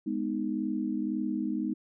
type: chord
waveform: sine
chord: G# minor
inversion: none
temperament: just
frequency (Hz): 207.7 / 249.2 / 311.5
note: G#3 / B3 / D#4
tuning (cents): 0 / +16 / +2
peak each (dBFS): -33 / -33 / -32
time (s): 0.06-1.74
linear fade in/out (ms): 10
effects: none